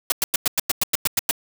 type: noise bursts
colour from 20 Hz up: white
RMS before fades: -19 dBFS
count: 11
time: 0.1-1.311 s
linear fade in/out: 2 ms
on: 21 ms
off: 98 ms
effects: none